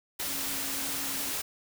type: tone in noise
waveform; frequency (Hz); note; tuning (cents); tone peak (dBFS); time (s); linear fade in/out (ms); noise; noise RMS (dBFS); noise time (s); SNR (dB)
sine; 274; C#4; -20; -44; 0.27-1.32; 10; white; -33; 0.19-1.42; -14
effects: none